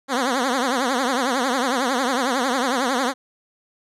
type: tone with vibrato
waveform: 10% pulse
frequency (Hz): 256.8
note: C4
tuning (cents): -32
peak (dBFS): -11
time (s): 0.08-3.14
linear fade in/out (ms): 50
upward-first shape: triangle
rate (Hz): 11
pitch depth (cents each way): 180
effects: low-pass 9000 Hz 12 dB/octave